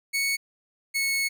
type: tone pair in turn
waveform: sawtooth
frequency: 2217 / 2199 Hz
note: C#7 / C#7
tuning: 0 / -14 cents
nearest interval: unison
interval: 14 cents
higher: first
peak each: -20 dBFS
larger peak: neither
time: 0.13-0.37 / 0.94-1.29 s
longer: second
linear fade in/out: 20 ms
effects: none